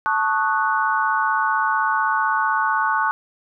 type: chord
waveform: sine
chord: D# half-diminished seventh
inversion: second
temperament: equal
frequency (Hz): 880 / 1108.7 / 1244.5 / 1480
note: A5 / C#6 / D#6 / F#6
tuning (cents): 0 / 0 / 0 / 0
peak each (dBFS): -22 / -22 / -27 / -22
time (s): 0.06-3.11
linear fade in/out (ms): 0
effects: none